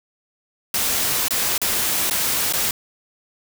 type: noise with dropouts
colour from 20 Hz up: white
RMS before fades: -21 dBFS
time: 0.74-2.71 s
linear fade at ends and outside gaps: 2 ms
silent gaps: 1.283-1.307 / 1.579-1.616 / 2.099-2.109 / 2.526-2.535 s
effects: none